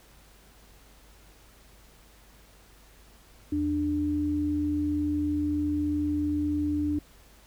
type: tone pair together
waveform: sine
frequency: 82.33 / 296.3 Hz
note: E2 / D4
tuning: -2 / +15 cents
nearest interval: octave + minor seventh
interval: 2217 cents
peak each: -33 / -25 dBFS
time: 3.52-6.99 s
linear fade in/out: 5 ms
effects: added 50 Hz sine -56 dBFS peak until 7.46 s + pink hiss -57 dBFS RMS until 7.46 s